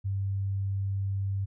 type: tone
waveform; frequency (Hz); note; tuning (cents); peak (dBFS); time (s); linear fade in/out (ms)
sine; 98; G2; 0; -27; 0.04-1.46; 20
effects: none